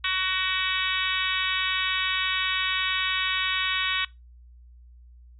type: harmonic tone with a mistuned harmonic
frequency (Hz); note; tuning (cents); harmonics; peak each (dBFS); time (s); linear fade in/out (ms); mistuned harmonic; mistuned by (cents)
374.1; F#4; +19; 3 / 4 / 5 / 6 / 7 / 8 / 9 / 10; -32 / -32 / -32 / -32 / -32 / -32 / -32 / -32; 0.04-4.05; 5; 6; +22
effects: noise-tail reverb RT60 0.2 s tail -20 dB re dry + added 60 Hz sine -47 dBFS peak until 5.39 s